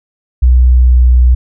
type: tone with pitch glide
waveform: sine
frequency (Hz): 62.3 to 61.76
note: B1 to B1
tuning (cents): +16 to +1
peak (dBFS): -3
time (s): 0.42-1.35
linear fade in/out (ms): 10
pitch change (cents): -15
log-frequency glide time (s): 0.72-1.06
effects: none